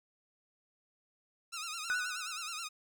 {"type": "tone with vibrato", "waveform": "10% pulse", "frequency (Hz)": 1304, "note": "E6", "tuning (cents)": -19, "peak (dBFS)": -30, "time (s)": [1.52, 2.69], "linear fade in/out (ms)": 20, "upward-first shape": "sine", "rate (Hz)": 9.4, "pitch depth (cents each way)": 110}
{"type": "tone with exponential decay", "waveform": "sine", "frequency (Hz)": 1480, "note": "F#6", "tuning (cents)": 0, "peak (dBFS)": -28, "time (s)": [1.9, 2.64], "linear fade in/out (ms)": 0, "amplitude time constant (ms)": 160}
{"effects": []}